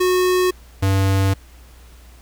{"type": "tone pair in turn", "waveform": "square", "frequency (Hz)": [365.6, 96.83], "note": ["F#4", "G2"], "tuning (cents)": [-21, -21], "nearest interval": "octave + major seventh", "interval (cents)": 2300, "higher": "first", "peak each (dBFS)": -15, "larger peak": "neither", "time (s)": [[0, 0.51], [0.82, 1.34]], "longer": "second", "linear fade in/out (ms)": 10, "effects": ["added 60 Hz sine -42 dBFS peak until 2.21 s", "pink hiss -50 dBFS RMS until 2.21 s"]}